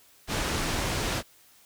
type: low-pass noise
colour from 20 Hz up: pink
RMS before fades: -29 dBFS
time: 0.27-1.23 s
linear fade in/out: 50 ms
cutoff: 8100 Hz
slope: 12 dB/octave
effects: white hiss -58 dBFS RMS until 1.65 s